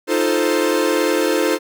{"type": "chord", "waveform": "45% pulse", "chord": "F dominant seventh", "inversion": "third", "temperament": "equal", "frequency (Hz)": [311.1, 349.2, 440, 523.3], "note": ["Eb4", "F4", "A4", "C5"], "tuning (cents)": [0, 0, 0, 0], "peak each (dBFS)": -21, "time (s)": [0.07, 1.59], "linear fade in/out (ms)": 50, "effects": []}